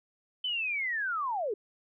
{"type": "linear sweep", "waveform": "sine", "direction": "down", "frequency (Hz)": [3068, 379.6], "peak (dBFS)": -29, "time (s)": [0.44, 1.54], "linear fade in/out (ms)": 5, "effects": []}